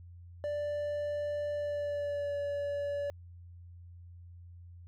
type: tone with pitch glide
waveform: triangle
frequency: 587.3 to 572.9 Hz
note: D5 to D5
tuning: 0 to -43 cents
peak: -30 dBFS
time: 0.44-3.1 s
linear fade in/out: 0 ms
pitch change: -43 cents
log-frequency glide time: 1.54-2.37 s
effects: added 87 Hz sine -48 dBFS peak until 4.87 s